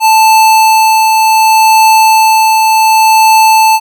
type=tone with tremolo; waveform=square; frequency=880 Hz; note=A5; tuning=in tune; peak=-3 dBFS; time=0-3.8 s; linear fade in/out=50 ms; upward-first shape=triangle; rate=0.67 Hz; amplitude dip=30%; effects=none